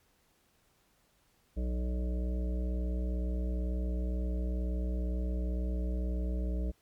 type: harmonic tone with a mistuned harmonic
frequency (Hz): 62.1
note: B1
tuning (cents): +10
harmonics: 1 / 3 / 5 / 7 / 9 / 10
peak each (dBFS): -30 / -40 / -44 / -47 / -49 / -50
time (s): 1.56-6.72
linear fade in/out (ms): 20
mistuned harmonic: 1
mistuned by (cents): -77
effects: pink hiss -70 dBFS RMS until 6.81 s + MP3 96 kbps